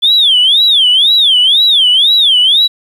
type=tone with vibrato; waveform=sine; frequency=3395 Hz; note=G#7; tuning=37 cents sharp; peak=-4 dBFS; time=0.02-2.68 s; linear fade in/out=20 ms; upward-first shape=sine; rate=2 Hz; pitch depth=250 cents each way; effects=tanh soft clip ceiling -1 dBFS + 7-bit